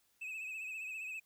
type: tone with vibrato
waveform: triangle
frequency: 2573 Hz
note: E7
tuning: 43 cents flat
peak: -39 dBFS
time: 0.21-1.2 s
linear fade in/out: 10 ms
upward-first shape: triangle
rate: 15 Hz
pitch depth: 72 cents each way
effects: white hiss -74 dBFS RMS until 1.25 s